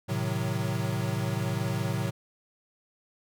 square chord, A diminished seventh, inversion none, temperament equal, 110 / 130.81 / 155.56 / 185 Hz, A2 / C3 / Eb3 / Gb3, 0 / 0 / 0 / 0 cents, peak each -32 / -33 / -36 / -35 dBFS, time 0.08-2.11 s, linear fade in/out 20 ms, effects none

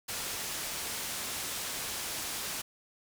white low-pass noise, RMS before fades -37 dBFS, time 0.08-2.62 s, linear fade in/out 10 ms, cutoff 11000 Hz, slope 12 dB/octave, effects none

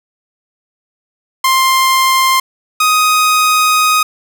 sawtooth tone pair in turn, 1052 / 1251 Hz, C6 / D#6, +9 / +9 cents, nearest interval minor third, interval 300 cents, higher second, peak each -5 dBFS, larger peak neither, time 1.44-2.4 / 2.8-4.03 s, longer second, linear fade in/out 5 ms, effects none

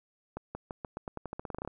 accelerating click train, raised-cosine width 1 ms, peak -23 dBFS, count 17, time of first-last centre 0.37-1.676 s, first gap 180 ms, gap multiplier 0.88, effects none

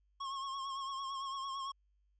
square tone with vibrato, 1086 Hz, C#6, 36 cents flat, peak -39 dBFS, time 0.2-1.72 s, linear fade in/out 10 ms, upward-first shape triangle, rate 8.9 Hz, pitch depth 53 cents each way, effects added 50 Hz sine -70 dBFS peak until 2.19 s + resampled to 16000 Hz

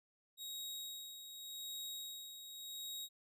sawtooth tone with tremolo, 3788 Hz, A#7, 27 cents sharp, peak -40 dBFS, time 0.37-3.09 s, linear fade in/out 50 ms, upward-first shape sine, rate 0.86 Hz, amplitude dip 55%, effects none

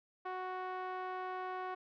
5% pulse tone with low-pass filter, 370 Hz, F#4, in tune, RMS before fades -41 dBFS, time 0.25-1.75 s, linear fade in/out 10 ms, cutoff 1000 Hz, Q 1.5, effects none

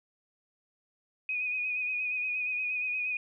sine tone with vibrato, 2489 Hz, D#7, in tune, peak -29 dBFS, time 1.29-3.17 s, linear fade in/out 2 ms, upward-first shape sine, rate 8.5 Hz, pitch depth 33 cents each way, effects none

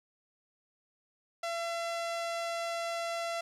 sawtooth tone, 676 Hz, E5, 43 cents sharp, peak -29 dBFS, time 1.43-3.41 s, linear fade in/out 5 ms, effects low-pass 8000 Hz 12 dB/octave + 11-bit

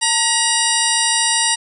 harmonic tone with a mistuned harmonic, 953 Hz, A#5, 38 cents sharp, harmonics 1 / 2 / 3 / 4 / 5 / 6 / 8 / 9 / 10, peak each -23 / -23 / -23 / -23 / -23 / -23 / -23 / -23 / -23 dBFS, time 0.01-1.56 s, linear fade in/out 20 ms, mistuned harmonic 1, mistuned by -94 cents, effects none

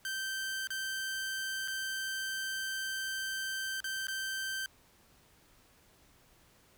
sawtooth tone with dropouts, 1557 Hz, G6, 12 cents flat, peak -31 dBFS, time 0.05-4.66 s, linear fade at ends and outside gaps 1 ms, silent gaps 0.672-0.704 / 1.677-1.681 / 3.804-3.842 / 4.07-4.083 s, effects pink hiss -64 dBFS RMS until 6.77 s

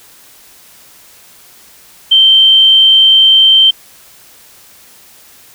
sine tone, 3125 Hz, G7, 6 cents flat, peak -3 dBFS, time 2.11-3.71 s, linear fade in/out 10 ms, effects white hiss -41 dBFS RMS until 5.54 s

